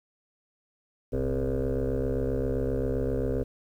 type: tone with frequency modulation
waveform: sine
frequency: 261.6 Hz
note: C4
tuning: in tune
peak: -23 dBFS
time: 1.12-3.44 s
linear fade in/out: 20 ms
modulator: 67.6 Hz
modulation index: 4
effects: tanh soft clip ceiling -23 dBFS + 10-bit